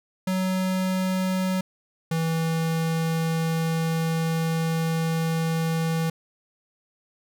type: tone pair in turn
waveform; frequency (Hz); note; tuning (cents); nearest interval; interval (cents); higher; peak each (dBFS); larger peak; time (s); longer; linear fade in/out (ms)
square; 186.7 / 163.11; F#3 / E3; +16 / -18; major second; 234; first; -23; neither; 0.27-1.61 / 2.11-6.1; second; 5
effects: none